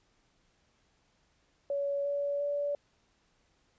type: tone with pitch steps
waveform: sine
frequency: 564 / 569.9 / 575.9 Hz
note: C#5 / C#5 / D5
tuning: +30 / +48 / -34 cents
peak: -29 dBFS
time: 1.7-2.75 s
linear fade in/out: 2 ms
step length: 350 ms
effects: pink hiss -71 dBFS RMS until 3.78 s + resampled to 16000 Hz